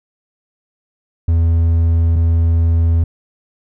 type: tone pair in turn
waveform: triangle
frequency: 83 / 83 Hz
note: E2 / E2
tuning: +12 / +12 cents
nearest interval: unison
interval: 0 cents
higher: neither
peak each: -8 dBFS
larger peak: neither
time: 1.28-2.16 / 2.16-3.04 s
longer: neither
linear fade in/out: 5 ms
effects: none